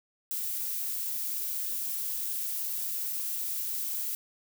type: noise with dropouts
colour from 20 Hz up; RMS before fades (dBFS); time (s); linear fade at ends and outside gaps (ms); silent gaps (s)
violet; -33; 0.31-4.15; 0; 3.127-3.13
effects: none